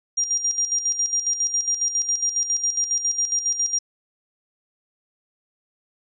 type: tone with tremolo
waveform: sine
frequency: 5700 Hz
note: F8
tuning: 34 cents sharp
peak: -18 dBFS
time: 0.17-3.79 s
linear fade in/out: 10 ms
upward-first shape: square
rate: 7.3 Hz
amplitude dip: 65%
effects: resampled to 16000 Hz + 10-bit